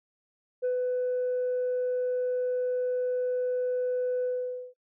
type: tone with ADSR envelope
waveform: sine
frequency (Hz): 500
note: B4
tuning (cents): +21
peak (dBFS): -22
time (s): 0.62-4.74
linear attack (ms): 27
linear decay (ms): 110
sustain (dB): -2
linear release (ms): 500
effects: noise-tail reverb RT60 0.1 s tail -25 dB re dry + tanh soft clip ceiling -23 dBFS